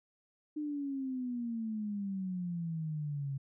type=exponential sweep; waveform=sine; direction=down; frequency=304.7 to 135.4 Hz; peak=-34 dBFS; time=0.56-3.38 s; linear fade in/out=10 ms; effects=none